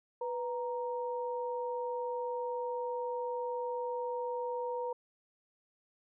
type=tone pair together; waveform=sine; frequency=493.9 / 934 Hz; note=B4 / A#5; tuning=0 / +3 cents; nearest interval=major seventh; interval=1103 cents; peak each=-35 / -38 dBFS; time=0.21-4.93 s; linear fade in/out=5 ms; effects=none